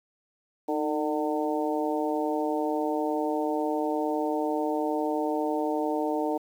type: harmonic tone with a mistuned harmonic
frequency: 150.5 Hz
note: D3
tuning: 43 cents sharp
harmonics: 2 / 3 / 4 / 5 / 6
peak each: -29 / -31 / -32 / -33 / -34 dBFS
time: 0.68-6.38 s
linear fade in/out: 10 ms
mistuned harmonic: 2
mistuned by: +47 cents
effects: 9-bit